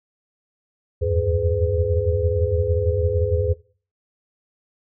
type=tone cluster; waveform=sine; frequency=79.3 / 85.7 / 96.9 / 420.8 / 505 Hz; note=D#2 / F2 / G2 / G#4 / B4; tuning=+33 / -32 / -20 / +23 / +39 cents; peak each=-24 dBFS; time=1.01-3.54 s; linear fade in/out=20 ms; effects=noise-tail reverb RT60 0.4 s tail -19 dB re dry